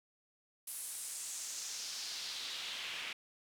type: noise with band-pass filter sweep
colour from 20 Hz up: pink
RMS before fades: -43 dBFS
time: 0.67-3.13 s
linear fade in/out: 5 ms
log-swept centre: 11000 to 2600 Hz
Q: 2.2
effects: none